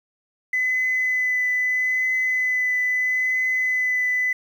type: tone with vibrato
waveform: sine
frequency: 2012 Hz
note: B6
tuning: 32 cents sharp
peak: -18 dBFS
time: 0.53-4.33 s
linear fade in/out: 5 ms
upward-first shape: triangle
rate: 0.77 Hz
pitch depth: 13 cents each way
effects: tanh soft clip ceiling -14 dBFS + 8-bit